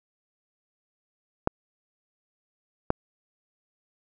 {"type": "clicks", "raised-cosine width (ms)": 1, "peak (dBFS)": -7, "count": 2, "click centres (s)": [1.474, 2.904], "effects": []}